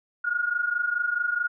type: tone pair together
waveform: sine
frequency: 1414.3 / 1439 Hz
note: F6 / F#6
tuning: +21 / -49 cents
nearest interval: unison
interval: 30 cents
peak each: -28 / -25 dBFS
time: 0.24-1.48 s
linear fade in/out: 10 ms
effects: none